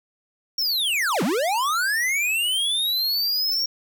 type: linear two-way sweep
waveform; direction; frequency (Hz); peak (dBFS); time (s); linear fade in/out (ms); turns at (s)
square; down then up; 5588 to 159 to 5588; -21; 0.58-3.66; 5; 1.23
effects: 8-bit